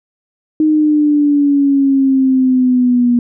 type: exponential sweep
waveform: sine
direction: down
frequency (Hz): 311.1 to 240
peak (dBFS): -8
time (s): 0.6-3.19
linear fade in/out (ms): 2
effects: none